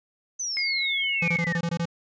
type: exponential sweep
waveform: sine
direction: down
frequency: 6210 to 1760 Hz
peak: -27 dBFS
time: 0.39-1.58 s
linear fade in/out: 10 ms
type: tone with pitch glide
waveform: sine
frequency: 2160 to 2194 Hz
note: C#7 to C#7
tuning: -45 to -18 cents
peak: -25 dBFS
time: 0.57-1.37 s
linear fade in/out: 0 ms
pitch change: +27 cents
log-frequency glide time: 0.73-1.08 s
type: tone bursts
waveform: square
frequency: 169.3 Hz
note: E3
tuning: 46 cents sharp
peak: -25 dBFS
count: 8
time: 1.22-1.855 s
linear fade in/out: 5 ms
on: 61 ms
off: 21 ms
effects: resampled to 16000 Hz